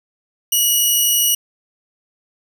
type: tone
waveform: 10% pulse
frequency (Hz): 2912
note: F#7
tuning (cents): -28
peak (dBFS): -5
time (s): 0.52-1.35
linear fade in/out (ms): 5
effects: none